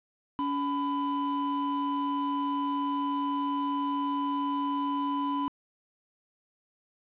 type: tone pair together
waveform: triangle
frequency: 283.1 / 1000 Hz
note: C#4 / B5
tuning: +37 / +21 cents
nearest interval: octave + minor seventh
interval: 2184 cents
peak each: -28 dBFS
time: 0.39-5.48 s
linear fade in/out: 0 ms
effects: resampled to 8000 Hz + 9-bit